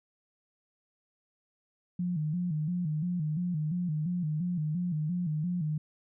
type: tone with vibrato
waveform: sine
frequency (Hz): 164.81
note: E3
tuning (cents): 0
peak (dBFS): -28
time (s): 1.99-5.78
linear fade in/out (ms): 5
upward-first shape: square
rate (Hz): 2.9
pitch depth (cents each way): 130
effects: none